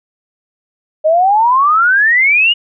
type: exponential sweep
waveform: sine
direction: up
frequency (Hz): 607 to 2926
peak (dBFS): -7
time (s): 1.04-2.54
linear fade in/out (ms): 20
effects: none